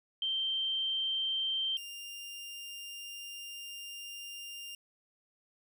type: tone pair in turn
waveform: sine / sawtooth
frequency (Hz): 3136 / 2799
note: G7 / F7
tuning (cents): 0 / +3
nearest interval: major second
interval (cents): 197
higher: first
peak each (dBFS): -30 / -39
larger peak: first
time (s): 0.22-1.77 / 1.77-4.75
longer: second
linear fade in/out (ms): 2
effects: 12-bit